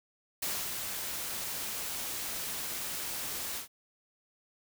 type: noise with ADSR envelope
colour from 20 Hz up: white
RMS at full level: -33 dBFS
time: 0.42-3.68 s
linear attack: 7 ms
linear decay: 270 ms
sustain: -4 dB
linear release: 110 ms
effects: none

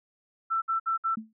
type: tone bursts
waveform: sine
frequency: 1335 Hz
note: E6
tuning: 22 cents sharp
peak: -24 dBFS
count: 4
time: 0.5-1.157 s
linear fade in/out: 20 ms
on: 120 ms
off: 59 ms
type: tone with exponential decay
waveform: sine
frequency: 220 Hz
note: A3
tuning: in tune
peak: -29 dBFS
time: 1.17-1.33 s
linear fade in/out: 5 ms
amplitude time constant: 33 ms
effects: none

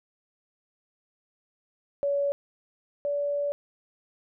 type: tone pair in turn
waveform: sine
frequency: 566 / 575.2 Hz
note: C#5 / D5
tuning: +36 / -36 cents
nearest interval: unison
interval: 28 cents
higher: second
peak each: -23 / -25 dBFS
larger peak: first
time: 2.03-2.32 / 3.05-3.52 s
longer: second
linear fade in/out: 0 ms
effects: none

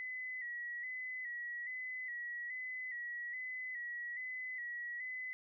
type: tone with vibrato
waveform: sine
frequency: 1968 Hz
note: B6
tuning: 7 cents flat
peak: -40 dBFS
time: 0-5.33 s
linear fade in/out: 0 ms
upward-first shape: square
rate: 1.2 Hz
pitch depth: 43 cents each way
effects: none

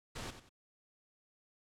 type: noise with echo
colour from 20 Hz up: pink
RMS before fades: -43 dBFS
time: 0.15-0.31 s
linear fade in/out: 10 ms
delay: 92 ms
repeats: 2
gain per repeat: -10 dB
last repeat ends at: 0.494 s
effects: low-pass 8000 Hz 12 dB/octave

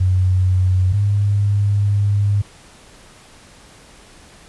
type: tone pair in turn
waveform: sine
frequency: 92.5 / 101.67 Hz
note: F#2 / G#2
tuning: 0 / -36 cents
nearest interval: major second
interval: 164 cents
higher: second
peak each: -12 / -13 dBFS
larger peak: first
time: 0-0.93 / 0.93-2.42 s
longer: second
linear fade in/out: 10 ms
effects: pink hiss -45 dBFS RMS until 4.48 s + resampled to 24000 Hz

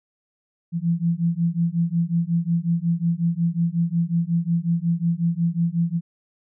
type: beating tone pair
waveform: sine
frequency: 166.4 / 171.9 Hz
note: E3 / F3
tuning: +17 / -27 cents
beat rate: 5.5 Hz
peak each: -22 dBFS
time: 0.72-6.01 s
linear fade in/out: 50 ms
effects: none

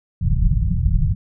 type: low-pass noise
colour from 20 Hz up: pink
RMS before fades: -17 dBFS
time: 0.21-1.15 s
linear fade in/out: 10 ms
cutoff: 180 Hz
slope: 96 dB/octave
effects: none

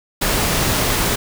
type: noise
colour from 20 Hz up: pink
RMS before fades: -18 dBFS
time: 0.21-1.16 s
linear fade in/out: 10 ms
effects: none

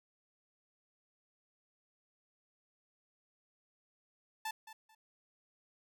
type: tone with echo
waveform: sawtooth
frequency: 880 Hz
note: A5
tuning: in tune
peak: -33 dBFS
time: 4.45-4.51 s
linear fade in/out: 5 ms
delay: 220 ms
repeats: 2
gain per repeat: -13 dB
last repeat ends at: 4.95 s
effects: none

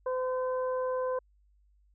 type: harmonic tone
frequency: 511 Hz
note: C5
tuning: 41 cents flat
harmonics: 1 / 2 / 3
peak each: -29 / -36 / -47 dBFS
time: 0.06-1.19 s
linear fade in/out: 5 ms
effects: added 50 Hz sine -62 dBFS peak until 1.94 s

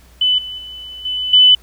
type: tone with level steps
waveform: sine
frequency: 3002 Hz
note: F#7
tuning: 24 cents sharp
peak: -11 / -25 / -29 / -18 / -5 dBFS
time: 0.21-1.55 s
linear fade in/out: 5 ms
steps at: 0.38 / 0.58 / 1.05 / 1.33 s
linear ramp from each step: 5 ms
effects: added 60 Hz sine -44 dBFS peak until 1.62 s + pink hiss -50 dBFS RMS until 1.62 s

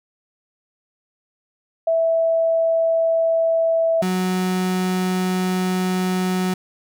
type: tone pair in turn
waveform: sine / 35% pulse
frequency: 657 / 184.36 Hz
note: E5 / F#3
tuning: -6 / -6 cents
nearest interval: octave + minor seventh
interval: 2200 cents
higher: first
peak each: -15 / -17 dBFS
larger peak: first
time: 1.87-4.02 / 4.02-6.54 s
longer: second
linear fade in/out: 5 ms
effects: none

